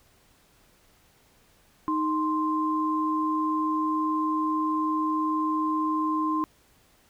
sine tone pair together, 311.1 / 1046.4 Hz, D#4 / C6, 0 / 0 cents, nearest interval octave + major sixth, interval 2100 cents, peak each -26 dBFS, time 1.88-6.44 s, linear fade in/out 0 ms, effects pink hiss -61 dBFS RMS until 7.09 s

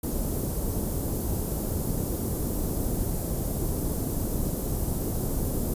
pink band-stop noise, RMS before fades -28 dBFS, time 0.03-5.74 s, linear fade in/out 5 ms, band 440 to 13000 Hz, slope 12 dB/octave, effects resampled to 32000 Hz

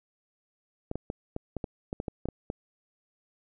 clicks, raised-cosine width 2 ms, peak -19 dBFS, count 12, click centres 0.914 / 0.956 / 1.101 / 1.364 / 1.567 / 1.642 / 1.929 / 2.001 / 2.082 / 2.256 / 2.287 / 2.501 s, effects none

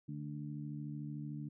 harmonic tone, 73.42 Hz, D2, in tune, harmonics 2 / 3 / 4, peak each -42 / -47 / -47 dBFS, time 0.08-1.49 s, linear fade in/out 10 ms, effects none

